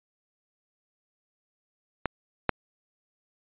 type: clicks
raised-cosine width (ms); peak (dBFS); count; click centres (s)
0.5; -10 / -6; 2; 2.057 / 2.493
effects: resampled to 8000 Hz